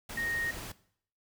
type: tone in noise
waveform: sine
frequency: 1861 Hz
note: A#6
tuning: 3 cents flat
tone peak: -31 dBFS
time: 0.17-0.51 s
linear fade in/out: 5 ms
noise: pink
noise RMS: -42 dBFS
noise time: 0.09-0.72 s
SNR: +8 dB
effects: noise-tail reverb RT60 0.6 s tail -18 dB re dry